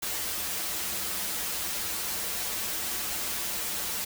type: noise with comb filter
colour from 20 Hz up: white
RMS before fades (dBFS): -32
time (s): 0.02-4.05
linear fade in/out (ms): 10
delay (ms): 7.5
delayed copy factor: -0.8
effects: none